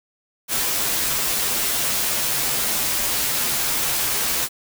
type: noise with comb filter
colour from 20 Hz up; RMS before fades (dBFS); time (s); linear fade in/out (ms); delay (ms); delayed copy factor
white; -22; 0.48-4.49; 50; 11; -0.8
effects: none